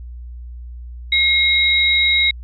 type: tone pair together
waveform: sine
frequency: 2145 / 3817 Hz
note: C7 / A#7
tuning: +42 / +40 cents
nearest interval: minor seventh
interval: 998 cents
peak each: -15 dBFS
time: 1.12-2.31 s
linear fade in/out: 5 ms
effects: added 60 Hz sine -30 dBFS peak until 2.43 s